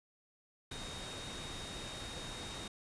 sine tone in noise, 3729 Hz, A#7, in tune, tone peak -48 dBFS, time 0.71-2.68 s, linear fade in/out 5 ms, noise pink, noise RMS -45 dBFS, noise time 0.71-2.68 s, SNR -6 dB, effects resampled to 22050 Hz

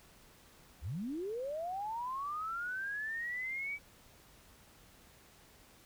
sine linear sweep, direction up, 53.2 to 2304 Hz, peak -36 dBFS, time 0.81-3.79 s, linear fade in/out 50 ms, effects pink hiss -61 dBFS RMS until 5.85 s

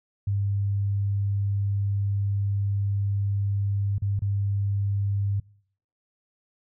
sine tone with dropouts, 100 Hz, G2, 35 cents sharp, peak -22 dBFS, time 0.27-5.4 s, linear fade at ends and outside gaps 5 ms, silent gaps 3.983-4.02 / 4.193-4.219 s, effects noise-tail reverb RT60 0.6 s tail -25 dB re dry

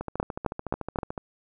two click trains, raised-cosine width 1 ms, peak -10 / -18 dBFS, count 4 / 17, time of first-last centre 0.2-0.987 / 0.01-1.178 s, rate 3.81 / 13.7 Hz, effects none

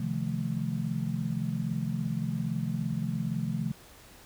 sine chord, F dominant seventh, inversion second, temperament just, 130.96 / 157.15 / 174.61 / 218.3 Hz, C3 / Eb3 / F3 / A3, +2 / +18 / 0 / -13 cents, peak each -34 dBFS, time 0-3.72 s, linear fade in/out 5 ms, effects pink hiss -53 dBFS RMS until 4.25 s

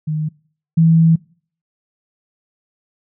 sine tone pair in turn, 154.3 / 163.48 Hz, D#3 / E3, -14 / -14 cents, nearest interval minor second, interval 100 cents, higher second, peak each -17 / -8 dBFS, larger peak second, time 0.07-0.29 / 0.77-1.16 s, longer second, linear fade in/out 10 ms, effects noise-tail reverb RT60 0.5 s tail -24 dB re dry

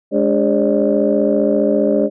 sine tone cluster, 209.5 / 290 / 404 / 545 / 600 Hz, G#3 / D4 / G#4 / C#5 / D5, +15 / -22 / -48 / -29 / +37 cents, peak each -18 dBFS, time 0.11-2.1 s, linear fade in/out 50 ms, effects tanh soft clip ceiling -2 dBFS

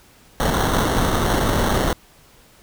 pink noise with sample-and-hold, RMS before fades -19 dBFS, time 0.4-1.93 s, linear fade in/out 0 ms, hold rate 2450 Hz, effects pink hiss -51 dBFS RMS until 2.62 s

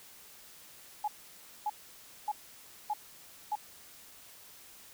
sine tone bursts, 841 Hz, G#5, 22 cents sharp, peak -29 dBFS, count 5, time 1.04-3.555 s, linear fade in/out 5 ms, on 39 ms, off 580 ms, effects white hiss -54 dBFS RMS until 4.93 s

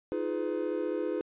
triangle chord, F half-diminished seventh, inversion third, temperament just, 314.3 / 349.2 / 419.1 / 502.9 Hz, Eb4 / F4 / Ab4 / Cb5, +18 / 0 / +16 / +31 cents, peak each -33 dBFS, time 0.12-1.21 s, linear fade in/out 0 ms, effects resampled to 8000 Hz

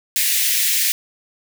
white high-pass noise, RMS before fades -18 dBFS, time 0.16-0.92 s, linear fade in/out 0 ms, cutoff 1800 Hz, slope 48 dB/octave, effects none

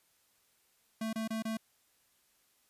square tone bursts, 221.9 Hz, A3, 15 cents sharp, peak -34 dBFS, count 4, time 1.01-1.571 s, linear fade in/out 5 ms, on 120 ms, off 27 ms, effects white hiss -71 dBFS RMS until 2.69 s + resampled to 32000 Hz

